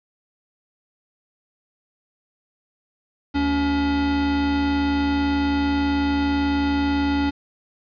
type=tone pair together; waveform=square; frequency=75 / 283.2 Hz; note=D2 / C#4; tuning=+37 / +37 cents; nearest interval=octave + major seventh; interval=2300 cents; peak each=-28 / -20 dBFS; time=3.34-7.31 s; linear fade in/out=20 ms; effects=resampled to 11025 Hz + 8-bit